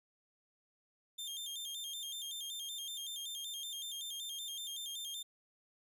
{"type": "tone with vibrato", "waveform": "sawtooth", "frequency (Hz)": 3398, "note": "G#7", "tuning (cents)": 39, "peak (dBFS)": -38, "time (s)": [1.18, 5.23], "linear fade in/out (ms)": 10, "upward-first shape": "square", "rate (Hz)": 5.3, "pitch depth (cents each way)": 91, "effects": []}